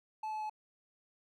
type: tone with pitch steps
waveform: triangle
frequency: 867 / 862 / 857 Hz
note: A5 / A5 / A5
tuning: -26 / -36 / -46 cents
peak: -34 dBFS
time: 0.23-0.497 s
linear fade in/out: 5 ms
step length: 89 ms
effects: none

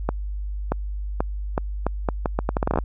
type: accelerating click train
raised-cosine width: 1 ms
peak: -7 dBFS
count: 17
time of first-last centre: 0.09-2.787 s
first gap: 630 ms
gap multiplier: 0.77
effects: added 50 Hz sine -26 dBFS peak until 2.84 s

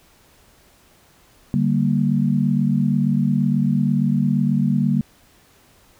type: chord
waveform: sine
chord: G minor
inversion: second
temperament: equal with one note detuned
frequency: 146.83 / 195.21 / 233.1 Hz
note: D3 / G3 / Bb3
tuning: 0 / -7 / 0 cents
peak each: -20 dBFS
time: 1.54-5.01 s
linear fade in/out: 0 ms
effects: pink hiss -54 dBFS RMS until 5.99 s

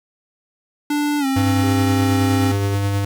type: tone with pitch glide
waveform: square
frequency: 293.7 to 267.8 Hz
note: D4 to C4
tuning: 0 to +40 cents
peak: -18 dBFS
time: 0.9-2.52 s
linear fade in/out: 5 ms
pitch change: -160 cents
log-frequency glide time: 1.19-1.26 s
type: tone with tremolo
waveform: square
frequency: 100 Hz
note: G2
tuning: 35 cents sharp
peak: -17 dBFS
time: 1.36-3.05 s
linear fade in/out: 5 ms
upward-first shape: sine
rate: 9.5 Hz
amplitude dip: 25%
type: tone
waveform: triangle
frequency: 400 Hz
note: G4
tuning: 35 cents sharp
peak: -25 dBFS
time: 1.63-2.75 s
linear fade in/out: 5 ms
effects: 7-bit

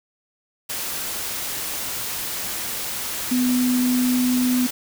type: tone in noise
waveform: sine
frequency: 250 Hz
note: B3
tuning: 21 cents sharp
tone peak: -17 dBFS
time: 3.31-4.67 s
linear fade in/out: 10 ms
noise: white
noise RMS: -28 dBFS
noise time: 0.69-4.71 s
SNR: +8 dB
effects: none

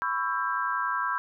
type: chord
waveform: sine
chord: C# half-diminished seventh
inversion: third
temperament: just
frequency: 997.9 / 1108.7 / 1330.5 / 1596.6 Hz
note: B5 / C#6 / E6 / G6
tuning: +18 / 0 / +16 / +31 cents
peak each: -31 / -32 / -31 / -31 dBFS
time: 0.02-1.18 s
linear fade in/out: 0 ms
effects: none

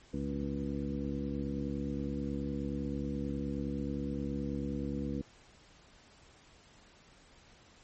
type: harmonic tone with a mistuned harmonic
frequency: 69.5 Hz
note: C#2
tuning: 5 cents sharp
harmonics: 1 / 2 / 3 / 4 / 5 / 7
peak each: -41 / -41 / -38 / -38 / -44 / -44 dBFS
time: 0.13-5.22 s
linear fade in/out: 10 ms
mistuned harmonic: 1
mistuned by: -81 cents
effects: pink hiss -60 dBFS RMS until 7.83 s + MP3 32 kbps

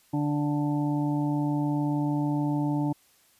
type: harmonic tone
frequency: 146.83 Hz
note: D3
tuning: in tune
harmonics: 1 / 2 / 4 / 5 / 6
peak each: -28 / -26 / -40 / -41 / -36 dBFS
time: 0.13-2.93 s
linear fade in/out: 10 ms
effects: white hiss -62 dBFS RMS until 3.39 s + resampled to 32000 Hz

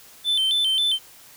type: tone with vibrato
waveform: triangle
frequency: 3304 Hz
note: G#7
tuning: 10 cents flat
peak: -17 dBFS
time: 0.24-0.99 s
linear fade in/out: 50 ms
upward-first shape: square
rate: 3.7 Hz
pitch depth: 110 cents each way
effects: white hiss -48 dBFS RMS until 1.36 s

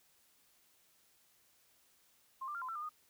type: tone with pitch steps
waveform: sine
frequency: 1060 / 1188 / 1388 / 1025 / 1340 / 1204 / 1233 Hz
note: C6 / D6 / F6 / C6 / E6 / D6 / D#6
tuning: +22 / +20 / -11 / -36 / +28 / +43 / -16 cents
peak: -39 dBFS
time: 2.41-2.893 s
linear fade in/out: 10 ms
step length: 69 ms
effects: white hiss -70 dBFS RMS until 3.09 s

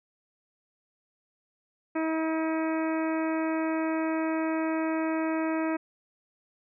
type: harmonic tone with a mistuned harmonic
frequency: 320 Hz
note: D#4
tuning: 49 cents sharp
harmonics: 1 / 2 / 3 / 4 / 5 / 6 / 7 / 8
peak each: -27 / -33 / -37 / -39 / -41 / -43 / -44 / -45 dBFS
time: 1.95-5.77 s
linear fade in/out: 10 ms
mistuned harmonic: 8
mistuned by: -27 cents
effects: none

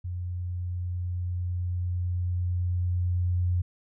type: tone with level ramp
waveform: sine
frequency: 89.1 Hz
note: F2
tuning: 35 cents sharp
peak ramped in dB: -30 to -22 dBFS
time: 0.04-3.62 s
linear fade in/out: 10 ms
effects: none

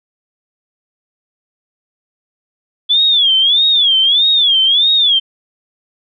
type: tone with vibrato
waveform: sine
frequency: 3408 Hz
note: G#7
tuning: 44 cents sharp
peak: -8 dBFS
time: 2.89-5.2 s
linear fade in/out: 20 ms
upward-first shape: sine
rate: 1.6 Hz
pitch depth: 170 cents each way
effects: none

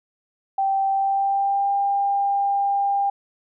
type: tone with pitch glide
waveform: sine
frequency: 780 to 798.7 Hz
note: G5 to G5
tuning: -9 to +32 cents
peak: -18 dBFS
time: 0.58-3.1 s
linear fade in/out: 5 ms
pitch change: +41 cents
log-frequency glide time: 0.89-1.72 s
effects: none

